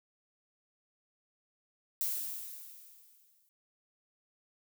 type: noise with exponential decay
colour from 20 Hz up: violet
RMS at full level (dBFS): -32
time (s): 2.01-3.49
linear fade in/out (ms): 0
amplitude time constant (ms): 320
effects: none